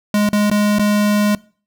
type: tone with dropouts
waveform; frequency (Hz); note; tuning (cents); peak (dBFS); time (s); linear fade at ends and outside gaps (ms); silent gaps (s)
square; 207.7; G#3; 0; -13; 0.14-1.35; 2; 0.29-0.33 / 0.5-0.513 / 0.786-0.794
effects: noise-tail reverb RT60 0.4 s tail -22 dB re dry